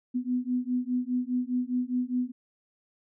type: beating tone pair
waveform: sine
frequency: 246.9 / 251.8 Hz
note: B3 / B3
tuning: 0 / +34 cents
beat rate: 4.9 Hz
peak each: -29 dBFS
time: 0.14-2.32 s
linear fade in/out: 20 ms
effects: none